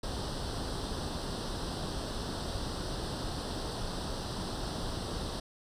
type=noise with comb filter; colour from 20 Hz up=pink; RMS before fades=-36 dBFS; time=0.03-5.4 s; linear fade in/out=5 ms; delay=0.22 ms; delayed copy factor=+0.8; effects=low-pass 7000 Hz 12 dB/octave